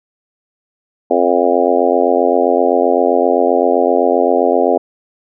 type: harmonic tone with a mistuned harmonic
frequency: 87.7 Hz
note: F2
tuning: 8 cents sharp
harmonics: 3 / 4 / 5 / 6 / 7 / 8 / 9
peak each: -19 / -18 / -16 / -17 / -17 / -17 / -21 dBFS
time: 1.1-4.78 s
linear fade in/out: 10 ms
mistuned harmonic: 9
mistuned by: +19 cents
effects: none